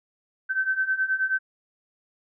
sine beating tone pair, 1534 / 1543.4 Hz, G6 / G6, -38 / -27 cents, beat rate 9.4 Hz, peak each -27 / -24 dBFS, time 0.49-1.39 s, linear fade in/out 20 ms, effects none

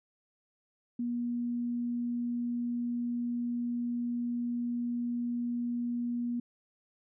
sine tone, 240 Hz, B3, 49 cents flat, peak -30 dBFS, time 0.99-6.4 s, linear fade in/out 5 ms, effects none

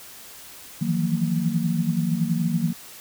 sine tone cluster, 159.8 / 169 / 181 / 230.1 Hz, D#3 / E3 / F#3 / A#3, +47 / +43 / -38 / -22 cents, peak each -26 dBFS, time 0.81-2.73 s, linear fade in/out 10 ms, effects white hiss -43 dBFS RMS until 3 s

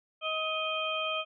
harmonic tone with a mistuned harmonic, 631 Hz, D#5, 24 cents sharp, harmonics 1 / 2 / 4 / 5, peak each -35 / -35 / -35 / -35 dBFS, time 0.21-1.25 s, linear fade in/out 50 ms, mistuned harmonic 4, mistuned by -26 cents, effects none

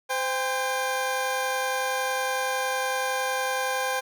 20% pulse tone pair together, 516.4 / 800 Hz, C5 / G5, -23 / +35 cents, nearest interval minor sixth, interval 758 cents, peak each -23 dBFS, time 0.09-4.01 s, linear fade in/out 20 ms, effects none

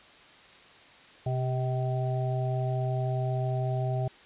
harmonic tone with a mistuned harmonic, 127.8 Hz, C3, 40 cents flat, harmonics 1 / 3 / 5 / 6, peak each -27 / -38 / -35 / -38 dBFS, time 1.26-4.08 s, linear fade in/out 5 ms, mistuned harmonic 3, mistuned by +36 cents, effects white hiss -53 dBFS RMS until 4.25 s + resampled to 8000 Hz

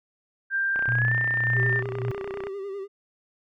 sine tone with pitch glide, 1584 to 1798.6 Hz, G6 to A6, +18 to +38 cents, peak -22 dBFS, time 0.5-1.83 s, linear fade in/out 50 ms, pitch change +220 cents, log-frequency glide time 0.9-1.14 s
click train, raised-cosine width 0.5 ms, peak -20 dBFS, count 54, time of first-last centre 0.76-2.47 s, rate 31 Hz
sine tone with tremolo, 120 Hz, B2, 49 cents flat, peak -22 dBFS, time 0.88-2.11 s, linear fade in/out 0 ms, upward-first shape sine, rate 1.7 Hz, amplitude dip 70%
triangle tone with vibrato, 394.4 Hz, G4, 11 cents sharp, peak -29 dBFS, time 1.54-2.88 s, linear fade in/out 50 ms, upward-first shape sine, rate 10 Hz, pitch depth 54 cents each way
effects none

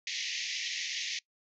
pink band-pass noise, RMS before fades -36 dBFS, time 0.07-1.19 s, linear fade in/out 2 ms, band 1900 to 6600 Hz, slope 96 dB/octave, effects noise-tail reverb RT60 0.1 s tail -22 dB re dry

